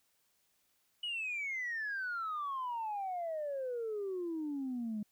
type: exponential sweep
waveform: sine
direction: down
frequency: 2958 to 205.6 Hz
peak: -34 dBFS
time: 1.03-5.03 s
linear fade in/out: 5 ms
effects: tanh soft clip ceiling -32 dBFS + white hiss -75 dBFS RMS until 5.11 s